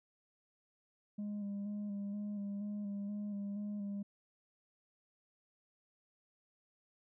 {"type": "tone with vibrato", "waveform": "sine", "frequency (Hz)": 203.9, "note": "G#3", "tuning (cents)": -32, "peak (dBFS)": -35, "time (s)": [1.18, 4.03], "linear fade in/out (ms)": 10, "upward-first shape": "square", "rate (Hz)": 2.1, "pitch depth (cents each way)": 24, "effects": ["tanh soft clip ceiling -37 dBFS"]}